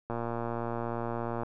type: click train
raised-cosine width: 1 ms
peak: -20 dBFS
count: 157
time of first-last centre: 0.1-1.433 s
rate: 117 Hz
effects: none